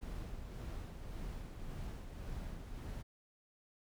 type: noise with tremolo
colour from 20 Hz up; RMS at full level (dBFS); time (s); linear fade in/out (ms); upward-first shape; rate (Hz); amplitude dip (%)
brown; -43; 0.01-3.03; 20; sine; 1.8; 40
effects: none